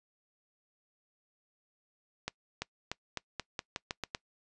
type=accelerating click train; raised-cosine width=0.2 ms; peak=-17 dBFS; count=10; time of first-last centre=2.28-4.149 s; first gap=340 ms; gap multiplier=0.87; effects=noise-tail reverb RT60 0.1 s tail -23 dB re dry + resampled to 22050 Hz